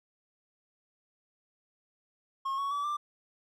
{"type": "tone with pitch steps", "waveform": "triangle", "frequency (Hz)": [1081, 1114, 1147.9, 1182.9], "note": ["C#6", "C#6", "D6", "D6"], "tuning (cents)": [-44, 8, -40, 12], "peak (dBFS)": -28, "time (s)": [2.45, 2.97], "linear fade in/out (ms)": 10, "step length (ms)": 130, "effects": []}